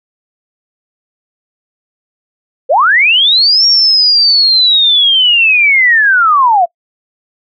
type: linear two-way sweep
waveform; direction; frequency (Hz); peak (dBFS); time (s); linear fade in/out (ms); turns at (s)
sine; up then down; 466.2 to 5588 to 664; -5; 2.69-6.66; 20; 3.66
effects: noise-tail reverb RT60 0.1 s tail -25 dB re dry